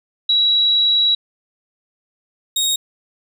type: tone pair in turn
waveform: sine / 25% pulse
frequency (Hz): 3890 / 3752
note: B7 / A#7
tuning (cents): -27 / +11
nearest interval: minor second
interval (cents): 62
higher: first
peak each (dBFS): -12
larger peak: neither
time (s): 0.29-1.15 / 2.56-2.76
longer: first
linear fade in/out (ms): 5
effects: none